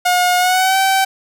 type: tone with pitch glide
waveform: sawtooth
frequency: 719 to 770.6 Hz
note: F#5 to G5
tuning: -50 to -30 cents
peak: -8 dBFS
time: 0.05-1.05 s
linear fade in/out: 10 ms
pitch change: +120 cents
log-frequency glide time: 0.38-0.77 s
effects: none